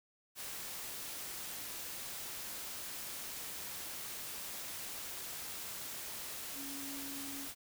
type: tone in noise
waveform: sine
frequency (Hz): 277.7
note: C#4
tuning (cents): +3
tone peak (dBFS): -46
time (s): 6.54-7.49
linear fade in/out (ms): 50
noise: white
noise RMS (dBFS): -44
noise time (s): 0.35-7.55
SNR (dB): -5
effects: none